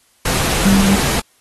sine tone in noise, 196 Hz, G3, in tune, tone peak -10 dBFS, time 0.65-0.95 s, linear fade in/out 5 ms, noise pink, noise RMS -18 dBFS, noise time 0.25-1.2 s, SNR +5 dB, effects white hiss -56 dBFS RMS until 1.4 s + AAC 32 kbps

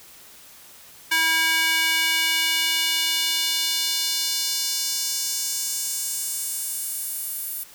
square tone with high-pass filter sweep, 323.2 Hz, E4, 34 cents flat, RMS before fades -24 dBFS, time 1.11-7.64 s, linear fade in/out 10 ms, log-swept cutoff 1700 to 12000 Hz, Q 1.6, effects white hiss -47 dBFS RMS until 7.74 s

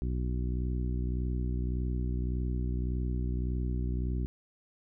harmonic tone, 61.74 Hz, B1, in tune, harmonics 1 / 2 / 3 / 4 / 5 / 6, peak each -30 / -36 / -40 / -42 / -44 / -46 dBFS, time 0.02-4.26 s, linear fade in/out 0 ms, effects none

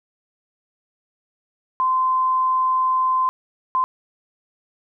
sine tone bursts at uneven times, 1034 Hz, C6, 21 cents flat, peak -16 dBFS, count 2, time 1.8-3.29 / 3.75-3.84 s, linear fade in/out 0 ms, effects none

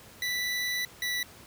25% pulse tone pair in turn, 1975.5 / 1964.1 Hz, B6 / B6, 0 / -10 cents, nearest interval unison, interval 10 cents, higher first, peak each -25 dBFS, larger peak neither, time 0.22-0.85 / 1.02-1.23 s, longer first, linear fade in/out 2 ms, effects pink hiss -51 dBFS RMS until 1.46 s + high-pass 60 Hz 12 dB/octave

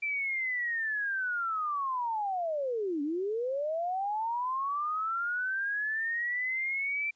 sine linear two-way sweep, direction down then up, 2349 to 279.5 to 2349 Hz, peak -29 dBFS, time 0.02-7.11 s, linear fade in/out 10 ms, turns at 3.02 s, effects white hiss -72 dBFS RMS until 7.15 s + resampled to 16000 Hz

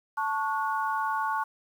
sine chord, F# minor, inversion first, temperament equal with one note detuned, 880 / 1108.7 / 1453.7 Hz, A5 / C#6 / F#6, 0 / 0 / -31 cents, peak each -29 / -30 / -33 dBFS, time 0.17-1.44 s, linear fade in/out 10 ms, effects 9-bit

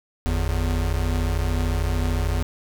square tone pair together, 49 / 82.41 Hz, G1 / E2, 0 / 0 cents, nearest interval major sixth, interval 900 cents, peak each -24 dBFS, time 0.26-2.43 s, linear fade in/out 0 ms, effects none

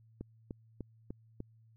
click train, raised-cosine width 3 ms, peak -28 dBFS, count 5, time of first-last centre 0.21-1.404 s, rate 3.35 Hz, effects added 112 Hz sine -60 dBFS peak until 1.76 s

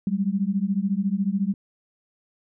sine beating tone pair, 190 / 204 Hz, F#3 / G#3, +46 / -31 cents, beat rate 14 Hz, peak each -24 dBFS, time 0.07-1.54 s, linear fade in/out 2 ms, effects none

